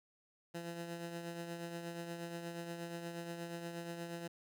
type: tone with tremolo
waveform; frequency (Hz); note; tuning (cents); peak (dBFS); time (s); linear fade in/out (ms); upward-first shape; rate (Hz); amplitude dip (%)
15% pulse; 170; F3; -46; -34; 0.54-4.28; 10; triangle; 8.4; 50
effects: none